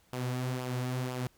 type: tone with flanger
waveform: sawtooth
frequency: 126.5 Hz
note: B2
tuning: 42 cents sharp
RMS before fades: -34 dBFS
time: 0.13-1.27 s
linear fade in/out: 0 ms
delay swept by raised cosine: 0.48 to 5.98 ms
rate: 2 Hz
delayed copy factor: -0.5
effects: pink hiss -66 dBFS RMS until 1.37 s